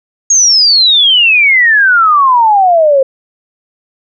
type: exponential sweep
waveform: sine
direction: down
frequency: 6645 to 523.3 Hz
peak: -4 dBFS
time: 0.3-3.03 s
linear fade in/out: 5 ms
effects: none